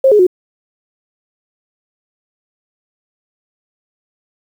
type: tone with pitch steps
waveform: sine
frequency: 533 / 419.3 / 364.5 Hz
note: C5 / G#4 / F#4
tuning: +32 / +17 / -26 cents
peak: -5 dBFS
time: 0.04-0.268 s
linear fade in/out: 5 ms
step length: 76 ms
effects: 7-bit